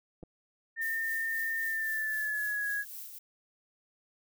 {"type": "clicks", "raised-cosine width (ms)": 2, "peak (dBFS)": -34, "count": 2, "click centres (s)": [0.229, 0.235]}
{"type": "tone with pitch glide", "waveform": "sine", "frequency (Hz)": [1813, 1662.5], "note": ["A#6", "G#6"], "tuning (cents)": [-49, 1], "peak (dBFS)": -30, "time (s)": [0.76, 2.85], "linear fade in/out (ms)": 50, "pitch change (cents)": -150, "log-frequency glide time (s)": [1.63, 2.68]}
{"type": "noise with tremolo", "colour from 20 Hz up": "violet", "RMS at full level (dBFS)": -42, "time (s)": [0.81, 3.19], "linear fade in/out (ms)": 10, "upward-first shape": "triangle", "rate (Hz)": 3.8, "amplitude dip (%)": 50}
{"effects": []}